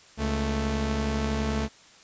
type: tone pair together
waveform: sawtooth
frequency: 69.3 / 220 Hz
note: C#2 / A3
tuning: 0 / 0 cents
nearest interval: octave + minor sixth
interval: 2000 cents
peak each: -24 dBFS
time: 0.17-1.69 s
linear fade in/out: 50 ms
effects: white hiss -53 dBFS RMS until 2.03 s + resampled to 16000 Hz